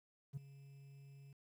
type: tone with ADSR envelope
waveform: triangle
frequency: 138.59 Hz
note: C#3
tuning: in tune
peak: -35 dBFS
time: 0.33-1.33 s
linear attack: 39 ms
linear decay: 8 ms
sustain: -18 dB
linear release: 4 ms
effects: tanh soft clip ceiling -37 dBFS + 12-bit